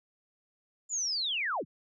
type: linear sweep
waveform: sine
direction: down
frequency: 7200 to 73.42 Hz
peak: -29 dBFS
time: 0.89-1.65 s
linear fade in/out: 50 ms
effects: none